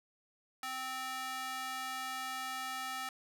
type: tone with high-pass filter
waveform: square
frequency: 260 Hz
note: C4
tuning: 11 cents flat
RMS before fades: -40 dBFS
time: 0.63-3.09 s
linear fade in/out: 2 ms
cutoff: 1100 Hz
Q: 1.3
effects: none